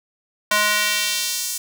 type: tone with high-pass filter sweep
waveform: square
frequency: 209.6 Hz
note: G#3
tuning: 16 cents sharp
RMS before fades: -21 dBFS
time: 0.51-1.58 s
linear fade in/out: 5 ms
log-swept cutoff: 1100 to 7300 Hz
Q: 1
effects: none